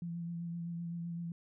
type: tone with vibrato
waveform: sine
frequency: 170 Hz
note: F3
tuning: 46 cents flat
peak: -37 dBFS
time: 0.02-1.32 s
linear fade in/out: 2 ms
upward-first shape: sine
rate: 7.8 Hz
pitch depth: 21 cents each way
effects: none